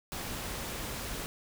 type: noise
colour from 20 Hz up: pink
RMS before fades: -38 dBFS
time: 0.12-1.26 s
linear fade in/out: 0 ms
effects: none